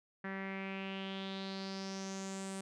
sawtooth tone with low-pass filter sweep, 193 Hz, G3, 27 cents flat, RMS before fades -42 dBFS, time 0.24-2.61 s, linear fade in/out 5 ms, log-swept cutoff 1800 to 8800 Hz, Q 4.7, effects none

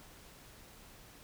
silence, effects pink hiss -56 dBFS RMS until 1.23 s

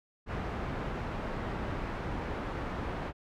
pink low-pass noise, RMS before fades -36 dBFS, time 0.26-3.13 s, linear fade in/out 50 ms, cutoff 1600 Hz, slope 12 dB/octave, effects none

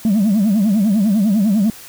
sine tone with vibrato, 207.7 Hz, G#3, in tune, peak -9 dBFS, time 0.05-1.7 s, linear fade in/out 2 ms, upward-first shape triangle, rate 10 Hz, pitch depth 200 cents each way, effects tanh soft clip ceiling -10 dBFS + white hiss -38 dBFS RMS until 1.88 s

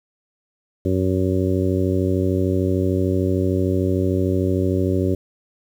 harmonic tone, 93.3 Hz, F#2, 15 cents sharp, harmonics 1 / 2 / 3 / 4 / 5 / 6, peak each -21 / -25 / -23 / -23 / -29 / -29 dBFS, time 0.85-5.15 s, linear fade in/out 5 ms, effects 8-bit

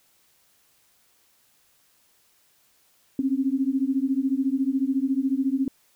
sine beating tone pair, 261.6 / 275.6 Hz, C4 / C#4, 0 / -10 cents, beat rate 14 Hz, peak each -24 dBFS, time 3.19-5.68 s, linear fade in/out 2 ms, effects white hiss -63 dBFS RMS until 5.95 s

